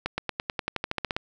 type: accelerating click train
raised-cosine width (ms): 0.3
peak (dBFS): -11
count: 14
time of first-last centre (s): 0.06-1.165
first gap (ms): 120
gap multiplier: 0.94
effects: none